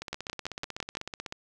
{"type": "two click trains", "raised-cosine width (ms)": 0.2, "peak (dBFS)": [-15, -19], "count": [6, 22], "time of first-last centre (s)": [[0.13, 0.97], [0.02, 1.324]], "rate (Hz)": [5.95, 16.1], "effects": []}